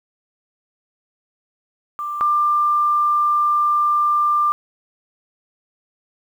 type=tone pair in turn; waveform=sine; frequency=1184 / 1190 Hz; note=D6 / D6; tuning=+14 / +22 cents; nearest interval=unison; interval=8 cents; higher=second; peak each=-23 / -14 dBFS; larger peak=second; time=1.99-2.21 / 2.21-4.52 s; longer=second; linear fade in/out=0 ms; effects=8-bit